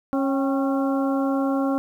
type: harmonic tone with a mistuned harmonic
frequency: 273.3 Hz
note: C#4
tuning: 24 cents flat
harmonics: 1 / 2 / 3 / 4 / 5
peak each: -21 / -27 / -31 / -33 / -35 dBFS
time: 0.13-1.78 s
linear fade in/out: 0 ms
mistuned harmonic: 3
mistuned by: -65 cents
effects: 9-bit